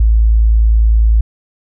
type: tone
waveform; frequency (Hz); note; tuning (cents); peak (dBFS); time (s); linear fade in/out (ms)
sine; 55; A1; 0; -6; 0-1.21; 5
effects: none